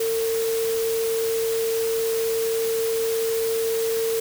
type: tone in noise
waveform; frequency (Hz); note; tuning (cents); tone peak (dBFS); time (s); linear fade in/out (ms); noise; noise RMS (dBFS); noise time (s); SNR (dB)
sine; 452.4; A4; +48; -21; 0-4.2; 5; white; -32; 0-4.2; +8
effects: none